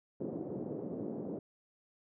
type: band-pass noise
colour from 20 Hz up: white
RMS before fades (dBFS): -40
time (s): 0.2-1.39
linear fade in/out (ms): 5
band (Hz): 150 to 450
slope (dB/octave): 24
effects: none